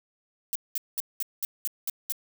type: noise bursts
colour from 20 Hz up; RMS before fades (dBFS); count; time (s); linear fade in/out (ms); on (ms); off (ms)
violet; -29; 8; 0.53-2.122; 0; 24; 200
effects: none